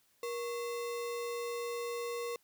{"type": "tone with sample-and-hold", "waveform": "sine", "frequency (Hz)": 474, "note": "A#4", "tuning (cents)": 29, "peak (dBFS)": -35, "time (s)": [0.23, 2.36], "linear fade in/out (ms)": 2, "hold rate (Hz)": 1575, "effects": ["white hiss -71 dBFS RMS until 2.43 s"]}